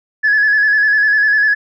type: tone with vibrato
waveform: sine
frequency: 1700 Hz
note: G#6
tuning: 40 cents sharp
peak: -8 dBFS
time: 0.23-1.55 s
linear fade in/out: 20 ms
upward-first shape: square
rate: 10 Hz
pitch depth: 35 cents each way
effects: tanh soft clip ceiling -6 dBFS